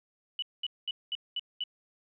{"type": "tone bursts", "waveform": "sine", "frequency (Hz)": 2960, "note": "F#7", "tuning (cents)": 0, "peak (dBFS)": -30, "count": 6, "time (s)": [0.39, 1.638], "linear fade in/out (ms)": 2, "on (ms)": 33, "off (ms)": 210, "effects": ["12-bit"]}